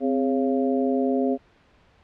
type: harmonic tone with a mistuned harmonic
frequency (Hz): 137.6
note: C#3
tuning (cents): -12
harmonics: 2 / 3 / 4 / 5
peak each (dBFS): -22 / -26 / -28 / -30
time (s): 0-1.38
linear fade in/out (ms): 50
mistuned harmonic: 2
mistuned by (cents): -91
effects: pink hiss -58 dBFS RMS until 2.03 s + low-pass 3000 Hz 12 dB/octave